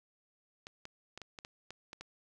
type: clicks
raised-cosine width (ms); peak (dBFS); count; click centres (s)
0.2; -28; 9; 0.669 / 0.854 / 1.176 / 1.217 / 1.388 / 1.449 / 1.706 / 1.931 / 2.01
effects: none